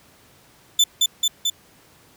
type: tone with echo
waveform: 30% pulse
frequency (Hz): 3520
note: A7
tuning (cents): 0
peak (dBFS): -10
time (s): 0.79-0.84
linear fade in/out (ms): 5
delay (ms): 220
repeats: 3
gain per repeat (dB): -2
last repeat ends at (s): 1.5
effects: pink hiss -53 dBFS RMS until 2.16 s + high-pass 80 Hz 12 dB/octave